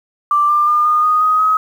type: tone with pitch steps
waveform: sine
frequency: 1176 / 1191 / 1206.3 / 1221.7 / 1237.3 / 1253.1 / 1269.2 Hz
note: D6 / D6 / D6 / D#6 / D#6 / D#6 / D#6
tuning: +2 / +24 / +46 / -32 / -10 / +12 / +34 cents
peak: -10 dBFS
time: 0.31-1.57 s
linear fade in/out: 2 ms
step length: 180 ms
effects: 7-bit